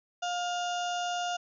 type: harmonic tone with a mistuned harmonic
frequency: 708 Hz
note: F5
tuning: 23 cents sharp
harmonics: 1 / 2 / 4 / 5 / 6 / 7 / 8 / 9 / 10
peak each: -31 / -38 / -39 / -44 / -54 / -50 / -49 / -46 / -51 dBFS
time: 0.22-1.37 s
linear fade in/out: 10 ms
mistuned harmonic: 10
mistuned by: -65 cents
effects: none